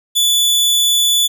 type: tone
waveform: sawtooth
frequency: 3464 Hz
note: A7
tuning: 28 cents flat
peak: -8 dBFS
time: 0.15-1.28 s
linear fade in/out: 20 ms
effects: none